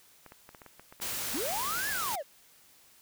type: clicks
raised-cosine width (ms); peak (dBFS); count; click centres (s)
0.5; -33; 10; 0.263 / 0.321 / 0.491 / 0.548 / 0.618 / 0.663 / 0.796 / 0.925 / 1.001 / 1.058
type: noise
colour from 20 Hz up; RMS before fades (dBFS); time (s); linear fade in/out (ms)
white; -35; 1.01-2.16; 10
type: linear two-way sweep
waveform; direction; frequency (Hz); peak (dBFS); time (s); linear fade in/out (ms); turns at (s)
triangle; up then down; 199.7 to 1760 to 510; -31; 1.33-2.23; 20; 1.89
effects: white hiss -60 dBFS RMS until 3.01 s